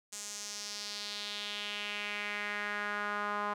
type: tone with band-pass filter sweep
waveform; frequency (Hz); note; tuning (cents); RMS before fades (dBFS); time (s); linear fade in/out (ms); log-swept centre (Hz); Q
sawtooth; 206.5; G#3; -10; -38; 0.12-3.54; 10; 7300 to 1100; 2.7
effects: none